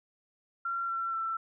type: tone with pitch steps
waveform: sine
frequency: 1370 / 1353.5 / 1337.2 Hz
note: F6 / E6 / E6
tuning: -34 / +45 / +24 cents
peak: -30 dBFS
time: 0.65-1.37 s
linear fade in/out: 5 ms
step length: 240 ms
effects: none